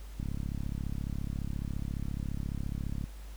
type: click train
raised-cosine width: 5 ms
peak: -23 dBFS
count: 99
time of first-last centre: 0.2-3.041 s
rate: 34.5 Hz
effects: added 50 Hz sine -42 dBFS peak until 3.36 s + pink hiss -56 dBFS RMS until 3.36 s